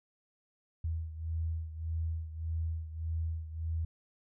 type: beating tone pair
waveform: sine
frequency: 80.8 / 82.5 Hz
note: E2 / E2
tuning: -34 / +2 cents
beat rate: 1.7 Hz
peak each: -34 / -39 dBFS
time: 0.84-3.85 s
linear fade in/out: 5 ms
effects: none